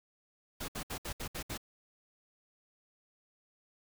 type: noise bursts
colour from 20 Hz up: pink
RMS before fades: -39 dBFS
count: 7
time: 0.6-1.577 s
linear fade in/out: 10 ms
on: 83 ms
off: 66 ms
effects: none